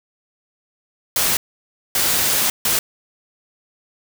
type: noise bursts at uneven times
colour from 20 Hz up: white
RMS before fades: -18 dBFS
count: 3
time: 1.16-1.37 / 1.95-2.5 / 2.65-2.79 s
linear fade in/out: 2 ms
effects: none